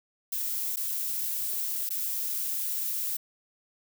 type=noise with dropouts; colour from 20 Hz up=violet; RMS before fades=-31 dBFS; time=0.32-3.17 s; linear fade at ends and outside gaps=5 ms; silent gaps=0.76-0.769 / 1.892-1.904 s; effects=none